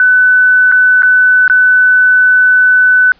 sine tone with dropouts, 1500 Hz, F#6, 23 cents sharp, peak -4 dBFS, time 0-3.12 s, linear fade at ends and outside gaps 1 ms, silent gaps 0.716-0.722 / 1.022-1.031 / 1.479-1.498 s, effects pink hiss -49 dBFS RMS until 3.19 s + resampled to 11025 Hz

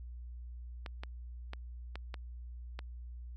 clicks, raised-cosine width 0.3 ms, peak -26 dBFS, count 6, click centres 0.862 / 1.035 / 1.534 / 1.956 / 2.142 / 2.791 s, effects added 60 Hz sine -43 dBFS peak until 3.36 s

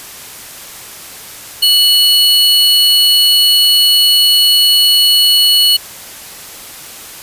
square tone pair together, 2960 / 4330 Hz, F#7 / C#8, 0 / -41 cents, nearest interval perfect fifth, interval 659 cents, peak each -10 dBFS, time 1.62-5.77 s, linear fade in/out 10 ms, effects white hiss -31 dBFS RMS until 7.22 s + resampled to 32000 Hz

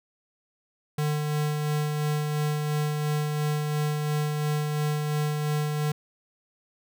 square tone with tremolo, 150 Hz, D3, 37 cents sharp, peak -24 dBFS, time 0.98-5.92 s, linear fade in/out 5 ms, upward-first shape sine, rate 2.9 Hz, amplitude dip 30%, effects none

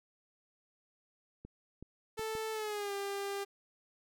clicks, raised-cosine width 3 ms, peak -34 dBFS, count 4, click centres 1.45 / 1.826 / 2.194 / 2.352 s
sawtooth tone with pitch glide, 440 to 398.8 Hz, A4 to G4, 0 to +30 cents, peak -32 dBFS, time 2.17-3.45 s, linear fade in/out 20 ms, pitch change -170 cents, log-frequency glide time 2.52-2.93 s
effects none

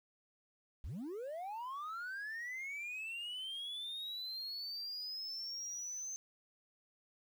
sine linear sweep, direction up, 44.18 to 6272 Hz, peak -38 dBFS, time 0.84-6.16 s, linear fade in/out 0 ms, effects tanh soft clip ceiling -40 dBFS + 11-bit

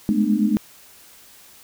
sine tone cluster, 207.5 / 216.1 / 248.9 / 301.3 Hz, G#3 / A3 / B3 / D4, -1 / -31 / +14 / +44 cents, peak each -22 / -19 / -25 / -23 dBFS, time 0.09-0.57 s, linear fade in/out 0 ms, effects white hiss -48 dBFS RMS until 1.63 s

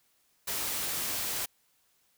white noise, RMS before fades -33 dBFS, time 0.47-1.46 s, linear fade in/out 10 ms, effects white hiss -70 dBFS RMS until 2.17 s

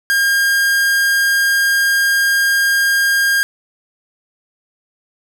45% pulse tone, 1613 Hz, G6, 49 cents sharp, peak -12 dBFS, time 0.1-3.43 s, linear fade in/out 0 ms, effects none

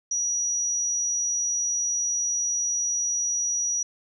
sine tone, 5810 Hz, F#8, 32 cents flat, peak -23 dBFS, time 0.11-3.83 s, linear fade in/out 5 ms, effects none

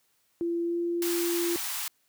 sine tone with pitch glide, 340.3 to 343.5 Hz, F4 to F4, -45 to -29 cents, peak -26 dBFS, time 0.41-1.56 s, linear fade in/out 0 ms, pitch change +16 cents, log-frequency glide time 0.64-0.77 s
white high-pass noise, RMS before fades -33 dBFS, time 1.02-1.88 s, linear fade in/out 2 ms, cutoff 760 Hz, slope 48 dB/octave
effects white hiss -70 dBFS RMS until 2.08 s + high-pass 60 Hz 12 dB/octave

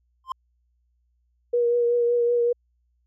triangle tone with exponential growth, 1046.5 Hz, C6, in tune, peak -20 dBFS, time 0.24-0.32 s, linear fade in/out 2 ms, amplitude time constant 16 ms
sine tone with vibrato, 477.6 Hz, A#4, 42 cents sharp, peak -18 dBFS, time 1.53-2.53 s, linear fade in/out 10 ms, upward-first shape triangle, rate 5.3 Hz, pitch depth 24 cents each way
effects added 60 Hz sine -65 dBFS peak until 3.06 s

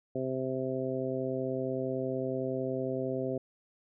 harmonic tone, 130.81 Hz, C3, in tune, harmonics 1 / 2 / 3 / 4 / 5, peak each -39 / -36 / -35 / -36 / -39 dBFS, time 0.15-3.38 s, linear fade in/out 5 ms, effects none

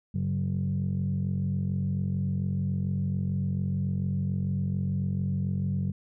sine tone cluster, 97.4 / 141.7 / 188.6 Hz, G2 / C#3 / F#3, -11 / +38 / +33 cents, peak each -29 dBFS, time 0.14-5.92 s, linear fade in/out 10 ms, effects tanh soft clip ceiling -20 dBFS

